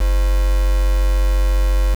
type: tone with quantisation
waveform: sine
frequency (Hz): 47.19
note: F#1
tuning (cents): +35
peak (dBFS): -12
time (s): 0-1.95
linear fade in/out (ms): 10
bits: 4
effects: none